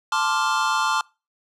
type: chord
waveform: square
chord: D minor seventh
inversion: second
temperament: equal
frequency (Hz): 880 / 1046.5 / 1174.7 / 1396.9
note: A5 / C6 / D6 / F6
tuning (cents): 0 / 0 / 0 / 0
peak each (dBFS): -26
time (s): 0.12-1.01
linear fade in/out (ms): 2
effects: noise-tail reverb RT60 0.3 s tail -25 dB re dry + low-pass 7000 Hz 12 dB/octave